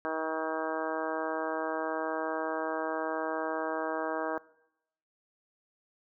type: harmonic tone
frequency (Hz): 159.1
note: D#3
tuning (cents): +39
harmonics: 2 / 3 / 4 / 5 / 6 / 7 / 8 / 9 / 10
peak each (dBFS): -38 / -38 / -36 / -40 / -39 / -40 / -42 / -46 / -40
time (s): 0.05-4.38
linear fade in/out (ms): 0
effects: noise-tail reverb RT60 0.8 s tail -21 dB re dry